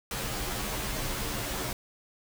pink noise with comb filter, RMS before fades -33 dBFS, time 0.11-1.73 s, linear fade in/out 2 ms, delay 12 ms, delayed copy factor -0.95, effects none

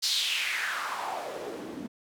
white noise with band-pass filter sweep, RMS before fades -32 dBFS, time 0.02-1.88 s, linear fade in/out 20 ms, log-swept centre 4800 to 220 Hz, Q 3.5, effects none

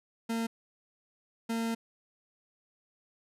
40% pulse tone bursts at uneven times, 228.3 Hz, A#3, 36 cents flat, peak -29 dBFS, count 2, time 0.29-0.47 / 1.49-1.75 s, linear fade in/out 10 ms, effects resampled to 32000 Hz

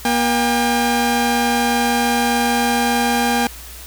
sawtooth tone pair together, 238.6 / 802.6 Hz, A#3 / G5, +41 / +41 cents, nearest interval octave + major sixth, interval 2100 cents, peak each -14 dBFS, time 0.05-3.47 s, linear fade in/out 2 ms, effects added 60 Hz sine -37 dBFS peak until 3.86 s + white hiss -37 dBFS RMS until 3.86 s

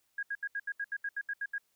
sine tone bursts, 1638 Hz, G#6, 24 cents flat, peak -32 dBFS, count 12, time 0.18-1.582 s, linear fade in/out 5 ms, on 49 ms, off 74 ms, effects white hiss -75 dBFS RMS until 1.75 s

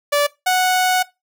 sawtooth tone pair in turn, 580 / 737.8 Hz, D5 / F#5, -22 / -5 cents, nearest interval major third, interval 417 cents, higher second, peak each -10 dBFS, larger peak neither, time 0.12-0.27 / 0.46-1.03 s, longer second, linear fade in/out 10 ms, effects noise-tail reverb RT60 0.2 s tail -19 dB re dry

